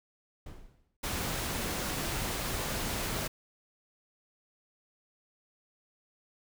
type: noise with exponential decay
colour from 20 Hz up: brown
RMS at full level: -39 dBFS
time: 0.46-0.97 s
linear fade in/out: 5 ms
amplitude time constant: 110 ms
type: noise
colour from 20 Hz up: pink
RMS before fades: -34 dBFS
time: 1.03-3.28 s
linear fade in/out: 10 ms
effects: none